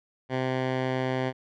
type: tone with low-pass filter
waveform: 10% pulse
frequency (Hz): 129.6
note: C3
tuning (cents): -16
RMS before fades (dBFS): -28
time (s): 0.29-1.33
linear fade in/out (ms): 50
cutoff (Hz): 2700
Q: 0.85
effects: none